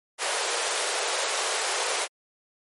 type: high-pass noise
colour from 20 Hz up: pink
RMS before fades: -27 dBFS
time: 0.18-2.08 s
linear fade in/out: 50 ms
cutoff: 410 Hz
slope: 48 dB/octave
effects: MP3 48 kbps